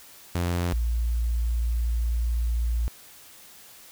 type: tone pair in turn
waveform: sawtooth / sine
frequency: 87.31 / 57.99 Hz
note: F2 / A#1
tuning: 0 / -8 cents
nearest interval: perfect fifth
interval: 708 cents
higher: first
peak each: -20 / -22 dBFS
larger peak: first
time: 0.35-0.73 / 0.73-2.88 s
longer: second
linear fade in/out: 0 ms
effects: white hiss -49 dBFS RMS until 3.91 s